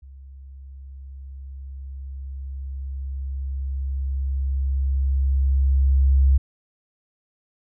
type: tone with level ramp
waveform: sine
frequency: 67.4 Hz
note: C#2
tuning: 48 cents flat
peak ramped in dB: -40 to -12 dBFS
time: 0.02-6.38 s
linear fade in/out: 10 ms
effects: none